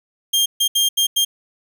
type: tone bursts at uneven times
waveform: sawtooth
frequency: 3204 Hz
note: G7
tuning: 37 cents sharp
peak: -11 dBFS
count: 5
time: 0.33-0.46 / 0.6-0.68 / 0.75-0.89 / 0.97-1.07 / 1.16-1.25 s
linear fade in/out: 10 ms
effects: none